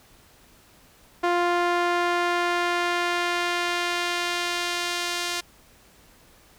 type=tone with band-pass filter sweep; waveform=sawtooth; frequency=349.8 Hz; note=F4; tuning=3 cents sharp; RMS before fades=-25 dBFS; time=1.23-5.41 s; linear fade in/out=10 ms; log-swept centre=950 to 4600 Hz; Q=0.73; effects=pink hiss -55 dBFS RMS until 6.58 s